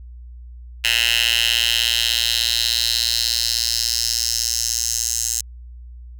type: tone with high-pass filter sweep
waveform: 10% pulse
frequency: 116.54 Hz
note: A#2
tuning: in tune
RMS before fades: -20 dBFS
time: 0.84-5.41 s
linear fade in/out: 5 ms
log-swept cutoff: 2600 to 6800 Hz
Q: 3.3
effects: added 60 Hz sine -35 dBFS peak until 6.19 s